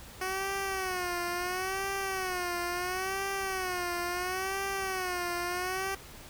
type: tone with vibrato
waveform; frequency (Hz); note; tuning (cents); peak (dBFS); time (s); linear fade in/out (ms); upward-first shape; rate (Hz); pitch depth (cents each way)
10% pulse; 370; F#4; 0; -23; 0.21-5.95; 5; sine; 0.73; 100
effects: added 60 Hz sine -54 dBFS peak until 6.29 s + pink hiss -49 dBFS RMS until 6.29 s